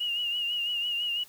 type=tone with vibrato; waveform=sine; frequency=2860 Hz; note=F7; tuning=41 cents sharp; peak=-27 dBFS; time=0-1.24 s; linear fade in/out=10 ms; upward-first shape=triangle; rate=6 Hz; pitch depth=58 cents each way; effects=white hiss -54 dBFS RMS until 1.28 s